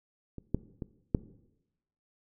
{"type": "clicks", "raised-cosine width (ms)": 3, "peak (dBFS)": [-28, -14, -23, -11], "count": 4, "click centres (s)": [0.383, 0.546, 0.822, 1.148], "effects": ["noise-tail reverb RT60 0.9 s tail -18 dB re dry"]}